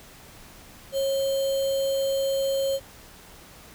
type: tone with sample-and-hold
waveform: sine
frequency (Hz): 545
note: C#5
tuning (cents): -29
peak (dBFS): -22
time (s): 0.92-2.8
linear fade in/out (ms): 50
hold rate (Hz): 3675
effects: pink hiss -48 dBFS RMS until 3.74 s